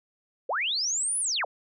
sine linear two-way sweep, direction up then down, 415.3 to 10310 to 415.3 Hz, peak -25 dBFS, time 0.49-1.45 s, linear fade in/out 5 ms, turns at 1.19 s, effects none

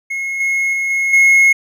triangle tone with level steps, 2167 Hz, C#7, 40 cents flat, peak -17 / -12 / -14 / -12 / -5 dBFS, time 0.1-1.53 s, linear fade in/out 10 ms, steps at 0.4 / 0.73 / 0.9 / 1.13 s, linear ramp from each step 5 ms, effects none

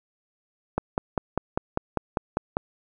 click train, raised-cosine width 1 ms, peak -9 dBFS, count 10, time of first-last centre 0.78-2.569 s, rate 5.03 Hz, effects none

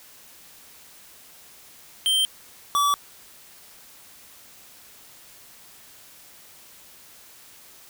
square tone pair in turn, 3136 / 1149.8 Hz, G7 / D6, 0 / -37 cents, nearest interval octave + perfect fourth, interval 1737 cents, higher first, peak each -19 / -19 dBFS, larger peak neither, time 2.06-2.25 / 2.75-2.94 s, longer neither, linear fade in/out 0 ms, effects white hiss -49 dBFS RMS until 7.89 s

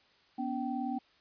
sine tone cluster, 245.5 / 284.4 / 773 Hz, B3 / C#4 / G5, -10 / +45 / -24 cents, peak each -35 / -37 / -37 dBFS, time 0.38-0.99 s, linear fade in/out 10 ms, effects white hiss -65 dBFS RMS until 1.2 s + resampled to 11025 Hz

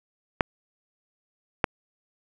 clicks, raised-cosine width 0.5 ms, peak -4 dBFS, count 2, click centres 0.408 / 1.642 s, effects none

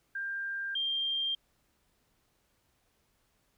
sine tone pair in turn, 1593 / 3186 Hz, G6 / G7, +27 / +27 cents, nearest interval octave, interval 1200 cents, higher second, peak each -33 / -29 dBFS, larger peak second, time 0.15-0.75 / 0.75-1.35 s, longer neither, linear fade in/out 5 ms, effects pink hiss -73 dBFS RMS until 3.57 s

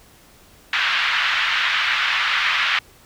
pink band-pass noise, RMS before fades -20 dBFS, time 0.73-2.79 s, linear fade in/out 2 ms, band 1300 to 3400 Hz, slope 24 dB/octave, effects pink hiss -50 dBFS RMS until 3.05 s

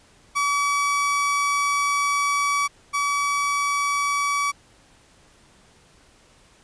30% pulse tone pair in turn, 1142 / 1142 Hz, D6 / D6, -49 / -49 cents, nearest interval unison, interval 0 cents, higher neither, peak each -17 / -18 dBFS, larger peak first, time 0.35-2.68 / 2.93-4.52 s, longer first, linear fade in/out 20 ms, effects pink hiss -55 dBFS RMS until 6.63 s + resampled to 22050 Hz

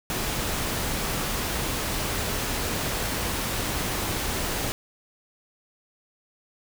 pink noise, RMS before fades -28 dBFS, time 0.1-4.72 s, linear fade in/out 0 ms, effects none

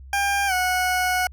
20% pulse tone with pitch glide, 800 to 733.6 Hz, G5 to F#5, +35 to -15 cents, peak -15 dBFS, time 0.13-1.27 s, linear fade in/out 2 ms, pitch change -150 cents, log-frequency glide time 0.47-0.53 s, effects added 66 Hz sine -39 dBFS peak until 1.32 s

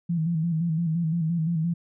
sine tone with vibrato, 164.81 Hz, E3, in tune, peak -22 dBFS, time 0.09-1.74 s, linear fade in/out 10 ms, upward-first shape square, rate 5.8 Hz, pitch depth 65 cents each way, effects none

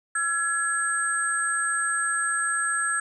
sine tone cluster, 1356 / 1681 / 8280 Hz, E6 / G#6 / C9, +49 / +20 / -19 cents, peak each -28 / -26 / -28 dBFS, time 0.15-3 s, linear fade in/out 5 ms, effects none

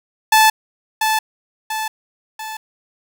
sawtooth tone with echo, 873 Hz, A5, 14 cents flat, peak -5 dBFS, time 0.32-0.5 s, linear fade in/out 5 ms, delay 690 ms, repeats 3, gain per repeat -6 dB, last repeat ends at 2.57 s, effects 7-bit

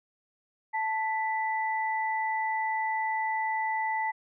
sine tone pair together, 880 / 1982.4 Hz, A5 / B6, 0 / +6 cents, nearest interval octave + major second, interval 1406 cents, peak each -28 / -32 dBFS, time 0.73-4.12 s, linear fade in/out 20 ms, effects none

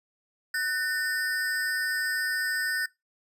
square ring-modulated tone, 1651 Hz, G#6, 11 cents flat, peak -24 dBFS, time 0.54-2.86 s, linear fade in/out 5 ms, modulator 156 Hz, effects noise-tail reverb RT60 0.2 s tail -22 dB re dry + resampled to 32000 Hz

